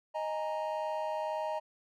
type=chord; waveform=triangle; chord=D# suspended fourth; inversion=none; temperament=equal; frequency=622.3 / 830.6 / 932.3 Hz; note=D#5 / G#5 / A#5; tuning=0 / 0 / 0 cents; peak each=-33 / -38 / -35 dBFS; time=0.14-1.6 s; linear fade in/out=20 ms; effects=none